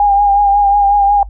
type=tone with vibrato; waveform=sine; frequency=809 Hz; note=G#5; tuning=46 cents flat; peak=-7 dBFS; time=0-1.23 s; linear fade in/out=2 ms; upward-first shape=triangle; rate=5.5 Hz; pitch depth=39 cents each way; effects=noise-tail reverb RT60 0.1 s tail -22 dB re dry + added 50 Hz sine -26 dBFS peak until 1.29 s